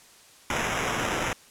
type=noise with sample-and-hold; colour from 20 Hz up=white; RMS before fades=-28 dBFS; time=0.5-1.33 s; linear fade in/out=2 ms; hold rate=4410 Hz; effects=white hiss -53 dBFS RMS until 1.5 s + low-pass 10000 Hz 12 dB/octave